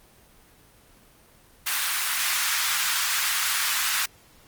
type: high-pass noise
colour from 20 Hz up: pink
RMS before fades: -25 dBFS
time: 1.66-4.06 s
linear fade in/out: 10 ms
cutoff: 1200 Hz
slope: 24 dB/octave
effects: pink hiss -55 dBFS RMS until 4.47 s + Opus 24 kbps